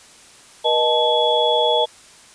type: tone cluster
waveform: sine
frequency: 479.9 / 621 / 872 / 3374 Hz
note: B4 / D#5 / A5 / G#7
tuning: -50 / -3 / -16 / +27 cents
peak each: -20 dBFS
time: 0.64-1.86 s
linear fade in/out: 20 ms
effects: white hiss -46 dBFS RMS until 2.34 s + resampled to 22050 Hz